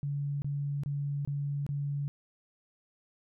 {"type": "tone bursts", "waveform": "sine", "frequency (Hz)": 142.6, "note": "C#3", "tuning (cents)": 49, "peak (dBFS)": -30, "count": 5, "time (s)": [0.03, 2.08], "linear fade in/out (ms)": 0, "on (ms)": 390, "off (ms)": 25, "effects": []}